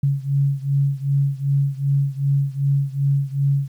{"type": "beating tone pair", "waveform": "sine", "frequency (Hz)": [138.5, 141.1], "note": ["C#3", "C#3"], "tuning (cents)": [-1, 31], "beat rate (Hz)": 2.6, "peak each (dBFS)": [-19, -21], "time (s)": [0.03, 3.68], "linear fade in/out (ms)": 5, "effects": ["9-bit"]}